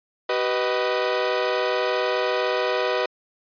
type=chord; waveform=sawtooth; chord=G augmented; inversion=none; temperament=equal with one note detuned; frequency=382.2 / 493.9 / 622.3 Hz; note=G4 / B4 / D#5; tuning=-44 / 0 / 0 cents; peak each=-23 / -20 / -22 dBFS; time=0.29-3.06 s; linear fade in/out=5 ms; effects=resampled to 11025 Hz